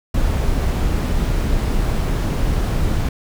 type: noise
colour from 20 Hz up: brown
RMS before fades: -18 dBFS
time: 0.14-3.09 s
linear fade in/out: 5 ms
effects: none